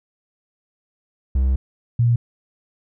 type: tone pair in turn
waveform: triangle / sine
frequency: 65.41 / 118.72 Hz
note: C2 / A#2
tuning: 0 / +32 cents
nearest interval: minor seventh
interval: 1032 cents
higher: second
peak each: -13 dBFS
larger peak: neither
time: 1.35-1.56 / 1.99-2.16 s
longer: first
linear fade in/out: 5 ms
effects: none